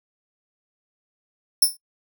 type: tone with exponential decay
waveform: 10% pulse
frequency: 5360 Hz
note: E8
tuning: 28 cents sharp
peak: -4 dBFS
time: 1.62-1.77 s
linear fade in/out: 5 ms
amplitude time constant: 31 ms
effects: noise-tail reverb RT60 0.1 s tail -24 dB re dry